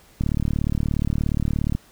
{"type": "click train", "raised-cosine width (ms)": 5, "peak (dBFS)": -10, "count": 58, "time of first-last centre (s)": [0.21, 1.751], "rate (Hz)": 37, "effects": ["pink hiss -53 dBFS RMS until 1.91 s"]}